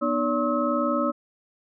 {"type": "tone cluster", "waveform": "sine", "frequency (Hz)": [244.2, 304.8, 571, 1077, 1288], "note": ["B3", "D#4", "D5", "C6", "E6"], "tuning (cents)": [-19, -36, -49, 50, -41], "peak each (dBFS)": [-27, -28, -26, -33, -27], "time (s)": [0.01, 1.12], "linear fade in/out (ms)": 20, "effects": []}